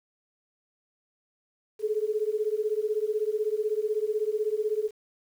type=beating tone pair; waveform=sine; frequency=420.1 / 436.1 Hz; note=G#4 / A4; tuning=+20 / -15 cents; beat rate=16 Hz; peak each=-28 dBFS; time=1.79-4.91 s; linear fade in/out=50 ms; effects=9-bit